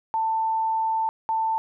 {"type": "tone pair in turn", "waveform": "sine", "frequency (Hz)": [890, 890], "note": ["A5", "A5"], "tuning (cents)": [20, 20], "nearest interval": "unison", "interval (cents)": 0, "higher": "neither", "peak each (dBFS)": [-21, -21], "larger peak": "neither", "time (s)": [[0.14, 1.09], [1.29, 1.58]], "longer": "first", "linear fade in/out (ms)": 0, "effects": []}